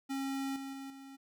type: tone with level steps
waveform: square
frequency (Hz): 271.5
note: C#4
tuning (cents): -36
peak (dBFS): -35 / -41 / -43 / -49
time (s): 0.09-1.17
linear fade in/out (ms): 20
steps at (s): 0.56 / 0.73 / 0.9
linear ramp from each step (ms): 2
effects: none